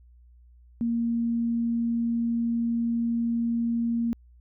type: tone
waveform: sine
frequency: 233.1 Hz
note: A#3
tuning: in tune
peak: -23 dBFS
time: 0.81-4.13 s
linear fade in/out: 0 ms
effects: added 60 Hz sine -51 dBFS peak until 4.4 s